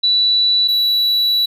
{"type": "tone pair in turn", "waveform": ["sine", "triangle"], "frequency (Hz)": [3951, 3935], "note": ["B7", "B7"], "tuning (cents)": [0, -7], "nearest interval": "unison", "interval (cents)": 7, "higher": "first", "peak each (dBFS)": -11, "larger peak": "neither", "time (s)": [[0.03, 0.68], [0.68, 1.46]], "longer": "second", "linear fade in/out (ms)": 10, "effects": []}